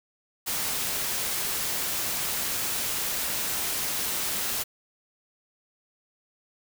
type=noise; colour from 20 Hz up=white; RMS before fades=-29 dBFS; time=0.46-4.64 s; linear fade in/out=20 ms; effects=none